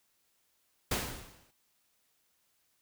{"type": "noise with exponential decay", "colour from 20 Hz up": "pink", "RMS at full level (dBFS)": -29, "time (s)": [0.91, 1.51], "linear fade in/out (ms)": 5, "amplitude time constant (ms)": 130, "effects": ["white hiss -74 dBFS RMS until 2.81 s"]}